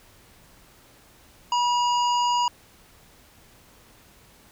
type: harmonic tone with a mistuned harmonic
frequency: 970 Hz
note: B5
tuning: 31 cents flat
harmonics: 1 / 3 / 5 / 7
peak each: -20 / -30 / -34 / -37 dBFS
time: 1.52-2.48 s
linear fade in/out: 2 ms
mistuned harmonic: 3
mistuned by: -32 cents
effects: pink hiss -54 dBFS RMS until 4.51 s